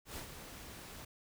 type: noise with ADSR envelope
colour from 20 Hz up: pink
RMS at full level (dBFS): -43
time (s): 0.05-1.05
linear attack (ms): 110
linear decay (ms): 100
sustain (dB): -7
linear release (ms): 7
effects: none